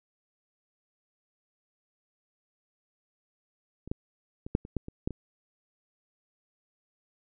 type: clicks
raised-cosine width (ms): 3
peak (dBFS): -29 / -17 / -25 / -10 / -30 / -16 / -26 / -15 / -24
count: 9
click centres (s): 3.876 / 3.915 / 4.465 / 4.551 / 4.651 / 4.767 / 4.884 / 5.075 / 5.107
effects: none